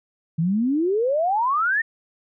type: exponential sweep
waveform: sine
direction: up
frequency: 155 to 1864.7 Hz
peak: -18 dBFS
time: 0.38-1.82 s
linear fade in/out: 10 ms
effects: none